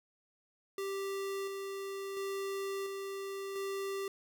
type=tone with tremolo; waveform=square; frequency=392 Hz; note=G4; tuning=in tune; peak=-36 dBFS; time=0.78-4.08 s; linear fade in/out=2 ms; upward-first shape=square; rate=0.72 Hz; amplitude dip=30%; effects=none